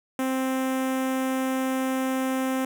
sawtooth tone with notch filter, 262 Hz, C4, 2 cents sharp, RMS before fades -26 dBFS, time 0.19-2.65 s, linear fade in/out 2 ms, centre 4400 Hz, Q 1.1, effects none

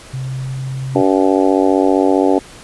sine tone with pitch glide, 130.81 to 132.1 Hz, C3 to C3, 0 to +17 cents, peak -20 dBFS, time 0.13-1.02 s, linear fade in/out 10 ms, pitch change +17 cents, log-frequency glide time 0.25-0.61 s
harmonic tone, 95.2 Hz, F#2, 50 cents sharp, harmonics 3 / 4 / 5 / 6 / 7 / 8 / 9, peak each -14 / -16 / -18 / -20 / -21 / -22 / -23 dBFS, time 0.95-2.39 s, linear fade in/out 5 ms
effects pink hiss -38 dBFS RMS until 2.63 s + resampled to 24000 Hz

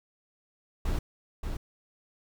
brown noise with echo, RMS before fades -28 dBFS, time 0.85-0.99 s, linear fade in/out 5 ms, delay 580 ms, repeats 1, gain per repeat -5 dB, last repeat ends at 1.57 s, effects none

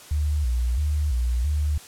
sine tone with vibrato, 67.2 Hz, C2, 47 cents sharp, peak -20 dBFS, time 0.11-1.78 s, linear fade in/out 5 ms, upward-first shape square, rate 1.5 Hz, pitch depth 180 cents each way, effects white hiss -45 dBFS RMS until 1.87 s + low-pass 11000 Hz 12 dB/octave

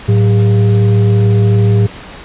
sine tone with frequency modulation, 108.4 Hz, A2, 25 cents flat, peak -6 dBFS, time 0.08-1.87 s, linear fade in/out 10 ms, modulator 294 Hz, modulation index 0.58, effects pink hiss -31 dBFS RMS until 2.24 s + resampled to 8000 Hz

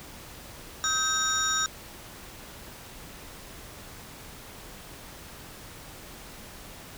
sine tone cluster, 1277 / 1563 / 3735 / 5620 / 6980 Hz, D#6 / G6 / A#7 / F8 / A8, +45 / -6 / +3 / +10 / -15 cents, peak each -30 dBFS, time 0.84-1.66 s, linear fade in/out 0 ms, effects tanh soft clip ceiling -15 dBFS + pink hiss -45 dBFS RMS until 6.97 s

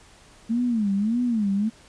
sine tone with vibrato, 220 Hz, A3, in tune, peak -20 dBFS, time 0.49-1.7 s, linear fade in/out 20 ms, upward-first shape sine, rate 1.7 Hz, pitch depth 200 cents each way, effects pink hiss -52 dBFS RMS until 1.88 s + resampled to 22050 Hz

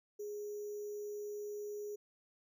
sine tone with sample-and-hold, 415.3 Hz, G#4, in tune, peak -40 dBFS, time 0.19-1.96 s, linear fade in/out 10 ms, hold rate 6300 Hz, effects none

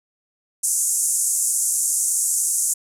pink band-pass noise, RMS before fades -21 dBFS, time 0.63-2.74 s, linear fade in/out 10 ms, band 6700 to 11000 Hz, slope 48 dB/octave, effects none

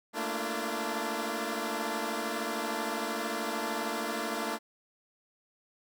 10% pulse chord, Bb major seventh, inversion third, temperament equal with one note detuned, 220 / 233.1 / 293.7 / 340.7 Hz, A3 / Bb3 / D4 / F4, 0 / 0 / 0 / -43 cents, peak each -29 dBFS, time 0.13-4.59 s, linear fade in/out 50 ms, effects none

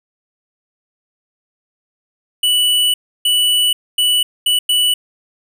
square tone bursts at uneven times, 2960 Hz, F#7, in tune, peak -12 dBFS, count 5, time 2.43-2.94 / 3.25-3.73 / 3.98-4.23 / 4.46-4.59 / 4.69-4.94 s, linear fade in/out 5 ms, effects none

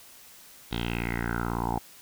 10% pulse tone with low-pass filter sweep, 58.27 Hz, A#1, in tune, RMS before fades -30 dBFS, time 0.71-1.79 s, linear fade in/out 10 ms, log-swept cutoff 3700 to 790 Hz, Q 5.4, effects white hiss -51 dBFS RMS until 2.01 s

